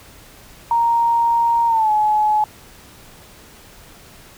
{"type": "tone with pitch glide", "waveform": "sine", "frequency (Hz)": [932.3, 850], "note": ["A#5", "G#5"], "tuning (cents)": [0, 40], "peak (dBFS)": -13, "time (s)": [0.71, 2.44], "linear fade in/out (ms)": 2, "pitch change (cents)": -160, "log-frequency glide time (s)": [1.67, 1.91], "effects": ["pink hiss -44 dBFS RMS until 4.37 s"]}